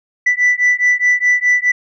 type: beating tone pair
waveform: sine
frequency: 1975.5 / 1980.3 Hz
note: B6 / B6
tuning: 0 / +4 cents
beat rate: 4.8 Hz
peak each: -12 dBFS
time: 0.26-1.72 s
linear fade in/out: 10 ms
effects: tanh soft clip ceiling -7 dBFS